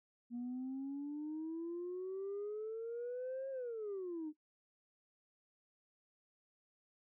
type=exponential two-way sweep; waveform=sine; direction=up then down; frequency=237 to 543 to 297 Hz; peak=-38 dBFS; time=0.3-4.33 s; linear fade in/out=50 ms; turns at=3.5 s; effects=noise-tail reverb RT60 0.1 s tail -18 dB re dry + tanh soft clip ceiling -37 dBFS